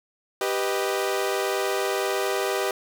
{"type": "chord", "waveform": "sawtooth", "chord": "G augmented", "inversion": "none", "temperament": "equal", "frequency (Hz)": [392, 493.9, 622.3], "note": ["G4", "B4", "D#5"], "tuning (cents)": [0, 0, 0], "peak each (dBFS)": [-22, -25, -26], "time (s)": [0.41, 2.71], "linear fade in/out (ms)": 2, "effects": []}